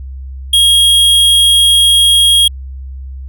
square tone, 3271 Hz, G#7, 27 cents flat, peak -6 dBFS, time 0.53-2.48 s, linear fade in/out 5 ms, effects added 66 Hz sine -23 dBFS peak until 3.28 s

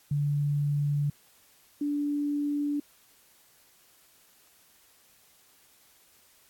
sine tone pair in turn, 144.9 / 290.5 Hz, D3 / D4, -23 / -19 cents, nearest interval octave, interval 1204 cents, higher second, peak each -24 / -26 dBFS, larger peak first, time 0.11-1.1 / 1.81-2.8 s, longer neither, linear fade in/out 5 ms, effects white hiss -61 dBFS RMS until 6.49 s + AAC 64 kbps

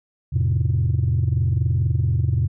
sine chord, F major, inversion none, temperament equal with one note detuned, 86.11 / 110 / 130.81 Hz, F2 / A2 / C3, -24 / 0 / 0 cents, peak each -20 dBFS, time 0.32-2.48 s, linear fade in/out 20 ms, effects tanh soft clip ceiling -12 dBFS

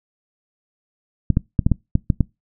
clicks, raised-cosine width 5 ms, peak -3 dBFS, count 8, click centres 1.303 / 1.371 / 1.592 / 1.665 / 1.717 / 1.954 / 2.102 / 2.207 s, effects noise-tail reverb RT60 0.2 s tail -23 dB re dry

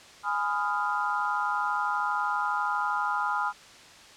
sine chord, F half-diminished seventh, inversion first, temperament equal with one note detuned, 830.6 / 1002.7 / 1244.5 / 1396.9 Hz, Ab5 / Cb6 / Eb6 / F6, 0 / +26 / 0 / 0 cents, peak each -31 dBFS, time 0.23-3.53 s, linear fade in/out 50 ms, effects white hiss -50 dBFS RMS until 4.16 s + low-pass 6000 Hz 12 dB/octave

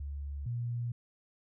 sine tone pair in turn, 71 / 119.41 Hz, C#2 / A#2, +42 / +42 cents, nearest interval major sixth, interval 900 cents, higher second, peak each -36 / -32 dBFS, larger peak second, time 0-0.46 / 0.46-0.92 s, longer neither, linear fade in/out 5 ms, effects none

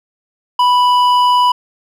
sine tone with hard clipping, 987.8 Hz, B5, in tune, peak -10 dBFS, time 0.59-1.52 s, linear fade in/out 5 ms, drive 8 dB, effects none

